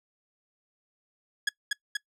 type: tone with echo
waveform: sawtooth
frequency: 1674 Hz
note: G#6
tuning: 13 cents sharp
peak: -19 dBFS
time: 1.47-1.49 s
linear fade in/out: 5 ms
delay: 240 ms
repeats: 2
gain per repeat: -2 dB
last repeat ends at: 1.97 s
effects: noise-tail reverb RT60 0.1 s tail -23 dB re dry + low-pass 9000 Hz 12 dB/octave